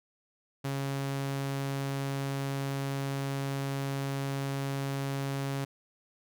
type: tone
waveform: sawtooth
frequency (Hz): 137.7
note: C#3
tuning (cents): -11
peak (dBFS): -27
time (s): 0.64-5.65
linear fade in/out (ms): 10
effects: none